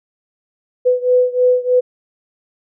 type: beating tone pair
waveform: sine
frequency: 498.5 / 501.7 Hz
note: B4 / B4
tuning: +16 / +27 cents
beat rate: 3.2 Hz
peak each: -13 / -15 dBFS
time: 0.85-1.81 s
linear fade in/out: 20 ms
effects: none